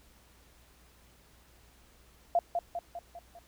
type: tone with echo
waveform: sine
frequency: 690 Hz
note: F5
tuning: 21 cents flat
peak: -22 dBFS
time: 2.35-2.39 s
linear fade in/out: 2 ms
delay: 200 ms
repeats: 5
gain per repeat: -5 dB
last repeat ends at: 3.39 s
effects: added 60 Hz sine -62 dBFS peak until 3.47 s + pink hiss -62 dBFS RMS until 3.47 s